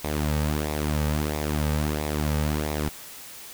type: tone with flanger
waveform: sawtooth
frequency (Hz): 75.3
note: D2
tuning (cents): +44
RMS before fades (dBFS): -26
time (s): 0.04-2.89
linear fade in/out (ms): 5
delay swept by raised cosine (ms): 0.65 to 2.95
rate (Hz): 1.5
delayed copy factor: -0.6
effects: white hiss -42 dBFS RMS until 3.53 s